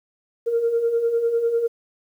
sine beating tone pair, 457.2 / 467.2 Hz, A#4 / A#4, -34 / +4 cents, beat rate 10 Hz, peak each -26 / -18 dBFS, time 0.46-1.68 s, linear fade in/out 20 ms, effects tanh soft clip ceiling -12 dBFS + 9-bit

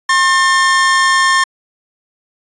45% pulse tone pair together, 1070.3 / 1800 Hz, C6 / A6, +39 / +39 cents, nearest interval major sixth, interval 900 cents, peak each -12 dBFS, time 0.09-1.44 s, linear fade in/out 5 ms, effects resampled to 22050 Hz

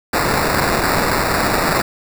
violet noise with sample-and-hold, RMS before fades -17 dBFS, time 0.13-1.82 s, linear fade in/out 5 ms, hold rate 3150 Hz, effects none

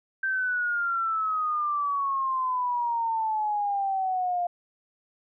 sine exponential sweep, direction down, 1568 to 698.5 Hz, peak -24 dBFS, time 0.23-4.47 s, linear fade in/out 5 ms, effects none

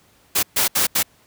white noise bursts at uneven times, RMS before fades -18 dBFS, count 4, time 0.35-0.43 / 0.56-0.68 / 0.75-0.87 / 0.95-1.03 s, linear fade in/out 10 ms, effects pink hiss -56 dBFS RMS until 1.26 s + high-pass 60 Hz 12 dB/octave

